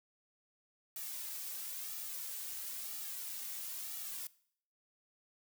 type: noise with flanger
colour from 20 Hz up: blue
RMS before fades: -43 dBFS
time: 0.96-4.27 s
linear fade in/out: 2 ms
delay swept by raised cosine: 1.9 to 3 ms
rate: 1 Hz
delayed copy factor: -0.65
effects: noise-tail reverb RT60 0.6 s tail -20 dB re dry